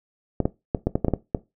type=clicks; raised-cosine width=2 ms; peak=-7 dBFS; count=9; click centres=0.403 / 0.455 / 0.748 / 0.87 / 0.955 / 1.047 / 1.083 / 1.137 / 1.348 s; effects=noise-tail reverb RT60 0.2 s tail -17 dB re dry

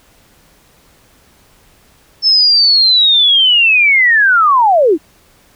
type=linear sweep; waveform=sine; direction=down; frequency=5310 to 277.2 Hz; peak=-6 dBFS; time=2.22-4.98 s; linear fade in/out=50 ms; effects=pink hiss -49 dBFS RMS until 5.55 s

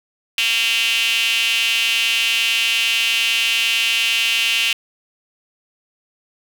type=tone with high-pass filter; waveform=sawtooth; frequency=228.8 Hz; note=A#3; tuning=32 cents flat; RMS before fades=-18 dBFS; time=0.38-4.73 s; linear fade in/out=2 ms; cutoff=2800 Hz; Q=6.4; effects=none

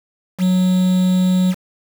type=tone with quantisation; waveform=triangle; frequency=183.9 Hz; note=F#3; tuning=10 cents flat; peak=-10 dBFS; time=0.38-1.55 s; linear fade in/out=50 ms; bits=5; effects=none

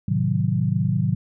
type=chord; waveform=sine; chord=A diminished seventh; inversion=none; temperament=equal with one note detuned; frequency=108.99 / 130.81 / 155.56 / 185 Hz; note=A2 / C3 / Eb3 / Gb3; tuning=-16 / 0 / 0 / 0 cents; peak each=-24 dBFS; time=0.08-1.15 s; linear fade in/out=5 ms; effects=none

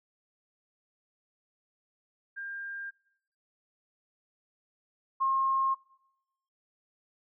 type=tone pair in turn; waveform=sine; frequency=1600 / 1071.6 Hz; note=G6 / C6; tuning=+35 / +41 cents; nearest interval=perfect fifth; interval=694 cents; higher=first; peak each=-36 / -24 dBFS; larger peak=second; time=2.36-2.91 / 5.2-5.75 s; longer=neither; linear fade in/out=20 ms; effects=noise-tail reverb RT60 0.9 s tail -23 dB re dry

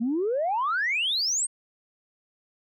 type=exponential sweep; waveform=sine; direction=up; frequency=219.2 to 8690 Hz; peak=-22 dBFS; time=0-1.47 s; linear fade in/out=20 ms; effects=tanh soft clip ceiling -19 dBFS

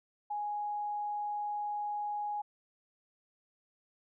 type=tone; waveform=sine; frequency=830.6 Hz; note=G#5; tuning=in tune; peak=-33 dBFS; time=0.3-2.42 s; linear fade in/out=10 ms; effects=none

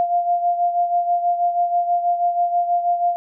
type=beating tone pair; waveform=sine; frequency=698.5 / 704.7 Hz; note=F5 / F5; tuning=0 / +15 cents; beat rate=6.2 Hz; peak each=-17 / -24 dBFS; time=0-3.16 s; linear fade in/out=0 ms; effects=none

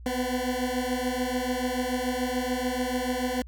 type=beating tone pair; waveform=20% pulse; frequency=247.4 / 254.3 Hz; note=B3 / C4; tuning=+3 / -49 cents; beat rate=6.9 Hz; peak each=-25 / -24 dBFS; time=0.06-3.42 s; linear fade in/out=2 ms; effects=added 60 Hz sine -41 dBFS peak until 3.47 s

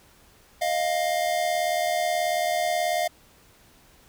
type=tone pair together; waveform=square; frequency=624 / 702.4 Hz; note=D#5 / F5; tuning=+5 / +10 cents; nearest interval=major second; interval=205 cents; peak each=-28 / -25 dBFS; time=0.61-3.08 s; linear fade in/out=10 ms; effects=pink hiss -56 dBFS RMS until 4.08 s

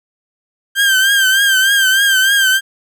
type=tone with vibrato; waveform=30% pulse; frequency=1575 Hz; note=G6; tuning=8 cents sharp; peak=-7 dBFS; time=0.75-2.61 s; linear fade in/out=50 ms; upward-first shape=triangle; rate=3.3 Hz; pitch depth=73 cents each way; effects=none

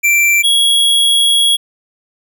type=tone pair in turn; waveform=square; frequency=2349 / 3322 Hz; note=D7 / G#7; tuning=0 / 0 cents; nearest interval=tritone; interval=600 cents; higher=second; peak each=-9 dBFS; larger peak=neither; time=0.03-0.43 / 0.43-1.57 s; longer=second; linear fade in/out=20 ms; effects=none

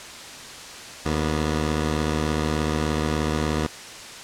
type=tone pair together; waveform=10% pulse; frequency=76.6 / 243.2 Hz; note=D#2 / B3; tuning=-27 / -26 cents; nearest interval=octave + minor sixth; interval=2001 cents; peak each=-14 / -23 dBFS; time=1.05-3.67 s; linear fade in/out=10 ms; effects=white hiss -38 dBFS RMS until 4.23 s + low-pass 7000 Hz 12 dB/octave

